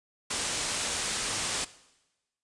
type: low-pass noise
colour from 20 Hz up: white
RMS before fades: -32 dBFS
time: 0.3-1.65 s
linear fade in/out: 10 ms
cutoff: 9400 Hz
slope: 48 dB/octave
effects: noise-tail reverb RT60 1.0 s tail -18 dB re dry + resampled to 24000 Hz